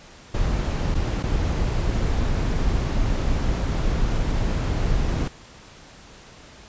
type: noise with dropouts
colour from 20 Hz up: brown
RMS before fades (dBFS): -22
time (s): 0.34-5.28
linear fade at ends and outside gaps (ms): 5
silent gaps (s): 0.944-0.951 / 1.228-1.236
effects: pink hiss -46 dBFS RMS until 6.68 s + resampled to 16000 Hz